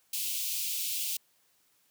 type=high-pass noise; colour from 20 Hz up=white; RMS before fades=-33 dBFS; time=0.13-1.17 s; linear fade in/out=5 ms; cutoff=2500 Hz; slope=48 dB/octave; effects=white hiss -69 dBFS RMS until 1.9 s + high-pass 80 Hz 12 dB/octave